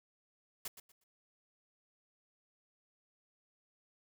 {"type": "noise with echo", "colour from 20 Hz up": "white", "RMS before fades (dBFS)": -41, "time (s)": [0.65, 0.68], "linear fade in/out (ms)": 5, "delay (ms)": 120, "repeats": 3, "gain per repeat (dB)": -12, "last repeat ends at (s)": 1.04, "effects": []}